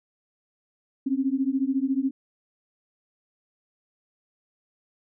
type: beating tone pair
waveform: sine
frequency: 261.6 / 275.6 Hz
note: C4 / C#4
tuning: 0 / -10 cents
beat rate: 14 Hz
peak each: -25 dBFS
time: 1.06-2.11 s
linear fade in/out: 10 ms
effects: none